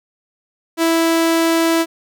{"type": "tone", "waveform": "sawtooth", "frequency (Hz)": 329.6, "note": "E4", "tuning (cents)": 0, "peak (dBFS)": -9, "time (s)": [0.77, 1.86], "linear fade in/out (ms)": 50, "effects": []}